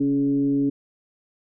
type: tone with frequency modulation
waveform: sine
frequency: 280 Hz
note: C#4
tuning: 18 cents sharp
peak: -18 dBFS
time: 0-0.7 s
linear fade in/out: 10 ms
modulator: 143 Hz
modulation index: 0.46
effects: none